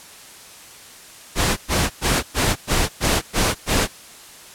pink noise bursts, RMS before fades -18 dBFS, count 8, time 1.35-3.88 s, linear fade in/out 50 ms, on 220 ms, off 110 ms, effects white hiss -42 dBFS RMS until 4.54 s + low-pass 11000 Hz 12 dB/octave

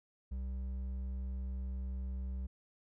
triangle tone with hard clipping, 64.3 Hz, C2, 30 cents flat, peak -38 dBFS, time 0.31-2.47 s, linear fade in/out 10 ms, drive 9 dB, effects none

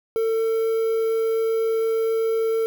triangle tone with quantisation, 449.3 Hz, A4, 36 cents sharp, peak -17 dBFS, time 0.16-2.66 s, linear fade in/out 0 ms, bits 7, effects none

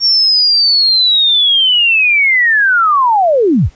sine linear sweep, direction down, 5540 to 34.65 Hz, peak -7 dBFS, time 0-3.7 s, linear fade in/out 50 ms, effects pink hiss -48 dBFS RMS until 3.75 s + resampled to 16000 Hz

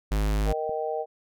square tone, 51.91 Hz, G#1, in tune, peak -23 dBFS, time 0.11-0.53 s, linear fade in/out 10 ms
clicks, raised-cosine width 3 ms, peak -34 / -30 dBFS, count 2, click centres 0.416 / 0.694 s
harmonic tone, 155.56 Hz, D#3, in tune, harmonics 3 / 4 / 5, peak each -30 / -31 / -32 dBFS, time 0.45-1.06 s, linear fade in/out 50 ms
effects none

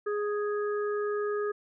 harmonic tone, 415.3 Hz, G#4, in tune, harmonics 1 / 3 / 4, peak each -28 / -37 / -41 dBFS, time 0.06-1.52 s, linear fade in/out 10 ms, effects none

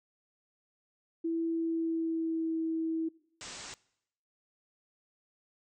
sine tone with pitch glide, 330.2 to 324 Hz, E4 to E4, +3 to -30 cents, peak -29 dBFS, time 1.24-3.09 s, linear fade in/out 10 ms, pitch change -33 cents, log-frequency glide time 1.44-2.58 s
white low-pass noise, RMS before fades -45 dBFS, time 3.41-3.74 s, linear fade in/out 0 ms, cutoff 8200 Hz, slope 96 dB/octave
effects noise-tail reverb RT60 0.8 s tail -23 dB re dry

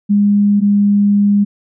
sine tone pair in turn, 204.1 / 203.4 Hz, G#3 / G#3, -30 / -36 cents, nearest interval unison, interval 6 cents, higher first, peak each -8 dBFS, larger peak neither, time 0.09-0.61 / 0.61-1.45 s, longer second, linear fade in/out 20 ms, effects none

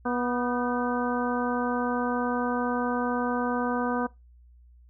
harmonic tone with a mistuned harmonic, 244.4 Hz, B3, 18 cents flat, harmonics 1 / 2 / 3 / 4 / 5 / 6, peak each -28 / -31 / -33 / -34 / -35 / -36 dBFS, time 0.05-4.07 s, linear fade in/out 10 ms, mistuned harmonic 6, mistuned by +68 cents, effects noise-tail reverb RT60 0.2 s tail -20 dB re dry + added 60 Hz sine -51 dBFS peak until 4.89 s

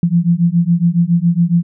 sine beating tone pair, 167.8 / 175 Hz, E3 / F3, +31 / +4 cents, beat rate 7.2 Hz, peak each -13 dBFS, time 0.03-1.63 s, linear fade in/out 2 ms, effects none

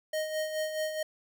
square tone with tremolo, 622.3 Hz, D#5, in tune, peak -29 dBFS, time 0.13-1.03 s, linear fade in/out 5 ms, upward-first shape sine, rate 4.7 Hz, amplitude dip 55%, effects none

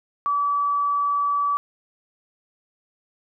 sine tone, 1149 Hz, D6, 38 cents flat, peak -19 dBFS, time 0.26-1.57 s, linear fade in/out 0 ms, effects none

